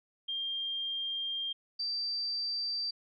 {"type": "tone pair in turn", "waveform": "sine", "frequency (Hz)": [3198, 4671], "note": ["G7", "D8"], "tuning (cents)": [34, -10], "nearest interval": "perfect fifth", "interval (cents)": 656, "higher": "second", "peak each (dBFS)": [-32, -31], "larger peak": "second", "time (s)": [[0.28, 1.53], [1.79, 2.91]], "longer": "first", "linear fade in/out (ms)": 10, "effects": ["MP3 96 kbps"]}